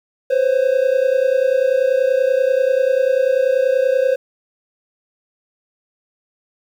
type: tone pair together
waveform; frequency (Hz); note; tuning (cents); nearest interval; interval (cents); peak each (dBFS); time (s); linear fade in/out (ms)
triangle; 508.7 / 539; C5 / C#5; -49 / -49; minor second; 100; -14; 0.3-4.16; 10
effects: 8-bit